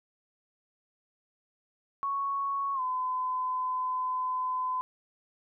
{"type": "tone with pitch glide", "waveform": "sine", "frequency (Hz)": [1108.7, 1016.7], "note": ["C#6", "B5"], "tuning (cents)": [0, 50], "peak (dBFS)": -28, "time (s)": [2.03, 4.81], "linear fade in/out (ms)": 0, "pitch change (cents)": -150, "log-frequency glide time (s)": [2.74, 2.81], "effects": []}